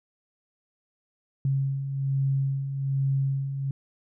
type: beating tone pair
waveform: sine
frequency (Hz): 135.4 / 136.6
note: C#3 / C#3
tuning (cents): -40 / -25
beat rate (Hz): 1.2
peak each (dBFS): -32 / -24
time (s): 1.45-3.71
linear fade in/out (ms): 2
effects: none